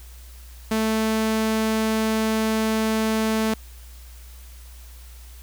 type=tone; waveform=sawtooth; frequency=220 Hz; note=A3; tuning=in tune; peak=-16 dBFS; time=0.71-3.54 s; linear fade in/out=5 ms; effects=added 60 Hz sine -40 dBFS peak until 5.42 s + white hiss -50 dBFS RMS until 5.42 s

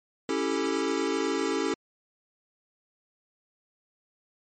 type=chord; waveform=square; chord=A dominant seventh; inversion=first; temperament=equal; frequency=277.2 / 329.6 / 392 / 440 Hz; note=C#4 / E4 / G4 / A4; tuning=0 / 0 / 0 / 0 cents; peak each=-32 dBFS; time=0.29-1.74 s; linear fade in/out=2 ms; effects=MP3 32 kbps

